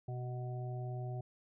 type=harmonic tone with a mistuned harmonic; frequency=124.9 Hz; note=B2; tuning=20 cents sharp; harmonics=1 / 3 / 5 / 6; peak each=-38 / -49 / -51 / -50 dBFS; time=0.08-1.21 s; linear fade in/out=5 ms; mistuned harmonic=6; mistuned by=-19 cents; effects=none